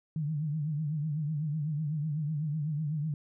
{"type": "tone with vibrato", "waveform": "sine", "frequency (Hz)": 151.7, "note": "D#3", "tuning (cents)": -44, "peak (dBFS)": -29, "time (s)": [0.16, 3.14], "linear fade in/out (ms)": 2, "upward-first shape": "triangle", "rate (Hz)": 8, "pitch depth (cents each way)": 120, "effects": []}